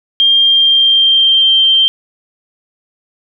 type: tone with pitch glide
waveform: sine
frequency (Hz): 3200 to 3145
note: G7 to G7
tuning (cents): +35 to +5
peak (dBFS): -6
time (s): 0.2-1.88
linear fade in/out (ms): 0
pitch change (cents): -30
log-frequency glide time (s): 0.4-1.65
effects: none